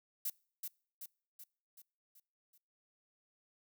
violet noise with echo, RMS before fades -37 dBFS, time 0.25-0.3 s, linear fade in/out 5 ms, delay 380 ms, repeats 6, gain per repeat -5 dB, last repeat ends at 2.58 s, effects noise-tail reverb RT60 0.5 s tail -26 dB re dry

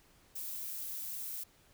violet noise, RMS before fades -41 dBFS, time 0.35-1.44 s, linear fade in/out 10 ms, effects pink hiss -65 dBFS RMS until 1.73 s

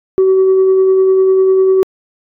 sine tone with tremolo, 379.5 Hz, F#4, 44 cents sharp, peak -4 dBFS, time 0.18-1.83 s, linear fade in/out 0 ms, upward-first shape sine, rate 10 Hz, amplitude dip 25%, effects tanh soft clip ceiling -4 dBFS

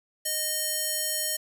square tone with band-pass filter, 616 Hz, D#5, 17 cents flat, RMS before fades -29 dBFS, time 0.25-1.37 s, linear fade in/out 10 ms, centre 11000 Hz, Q 1.2, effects none

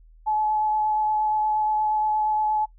sine tone with vibrato, 856 Hz, A5, 48 cents flat, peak -20 dBFS, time 0.26-2.66 s, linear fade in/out 20 ms, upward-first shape sine, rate 8.5 Hz, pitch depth 12 cents each way, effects noise-tail reverb RT60 0.1 s tail -20 dB re dry + added 40 Hz sine -48 dBFS peak until 2.78 s

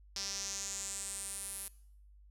sawtooth tone with band-pass filter sweep, 197.2 Hz, G3, 11 cents sharp, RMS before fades -41 dBFS, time 0.16-1.68 s, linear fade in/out 2 ms, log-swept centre 5300 to 11000 Hz, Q 4.7, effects noise-tail reverb RT60 0.7 s tail -21 dB re dry + added 50 Hz sine -56 dBFS peak until 2.3 s

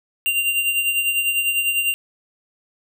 square tone with tremolo, 2780 Hz, F7, 9 cents flat, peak -16 dBFS, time 0.26-1.94 s, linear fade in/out 0 ms, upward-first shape triangle, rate 10 Hz, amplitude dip 60%, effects none

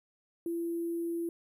sine tone with sample-and-hold, 337.8 Hz, E4, 42 cents sharp, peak -31 dBFS, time 0.46-1.29 s, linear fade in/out 2 ms, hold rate 11025 Hz, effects none

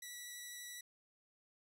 10% pulse tone with vibrato, 1951 Hz, B6, 22 cents flat, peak -38 dBFS, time 0.02-0.81 s, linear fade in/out 5 ms, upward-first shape sine, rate 12 Hz, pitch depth 9 cents each way, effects none

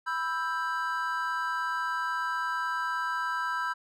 triangle chord, E minor, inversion second, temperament just, 988.9 / 1318.5 / 1582.2 Hz, B5 / E6 / G6, +2 / 0 / +16 cents, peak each -31 dBFS, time 0.06-3.74 s, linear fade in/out 20 ms, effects none

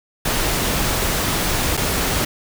pink noise with dropouts, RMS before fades -20 dBFS, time 0.25-2.25 s, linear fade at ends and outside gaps 5 ms, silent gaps 1.77-1.774 s, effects none

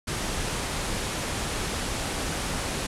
pink low-pass noise, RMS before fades -30 dBFS, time 0.07-2.87 s, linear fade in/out 10 ms, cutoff 11000 Hz, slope 48 dB/octave, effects none

